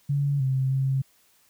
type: tone with pitch steps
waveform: sine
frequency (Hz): 141.9 / 132.3 / 134.2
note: C#3 / C3 / C3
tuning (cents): +41 / +20 / +44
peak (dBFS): -21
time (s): 0.09-1.02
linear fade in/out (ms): 10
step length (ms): 310
effects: white hiss -62 dBFS RMS until 1.49 s